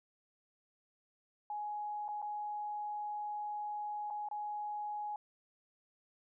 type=tone with dropouts; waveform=sine; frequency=836 Hz; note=G#5; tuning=11 cents sharp; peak=-37 dBFS; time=1.5-5.16 s; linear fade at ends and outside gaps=2 ms; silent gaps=2.081-2.087 / 2.218-2.225 / 4.102-4.107 / 4.287-4.312 s; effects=none